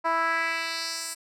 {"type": "tone with band-pass filter sweep", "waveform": "10% pulse", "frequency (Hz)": 329.6, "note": "E4", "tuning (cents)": 0, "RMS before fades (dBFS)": -28, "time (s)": [0.04, 1.15], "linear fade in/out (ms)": 20, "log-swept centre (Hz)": [930, 8900], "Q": 1.8, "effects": []}